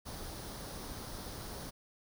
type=noise with comb filter; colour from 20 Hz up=pink; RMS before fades=-44 dBFS; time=0.05-1.71 s; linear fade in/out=20 ms; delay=0.2 ms; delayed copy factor=+0.5; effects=none